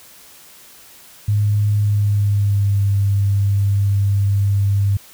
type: tone with pitch glide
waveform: sine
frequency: 103.83 to 99.83 Hz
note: G#2 to G2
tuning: 0 to +32 cents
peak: -13 dBFS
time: 1.28-4.97 s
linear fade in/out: 5 ms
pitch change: -68 cents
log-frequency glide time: 1.77-2.82 s
effects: white hiss -44 dBFS RMS until 5.13 s